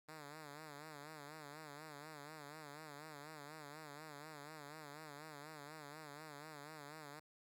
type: tone with vibrato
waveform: 5% pulse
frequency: 150 Hz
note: D3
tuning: 37 cents sharp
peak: -40 dBFS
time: 0.08-7.2 s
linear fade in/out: 10 ms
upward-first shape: sine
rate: 4.1 Hz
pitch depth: 95 cents each way
effects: none